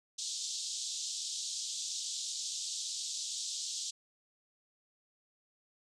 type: band-pass noise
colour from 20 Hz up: white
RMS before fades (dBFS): -39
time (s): 0.18-3.91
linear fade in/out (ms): 10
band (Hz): 3400 to 7800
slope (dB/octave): 48
effects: none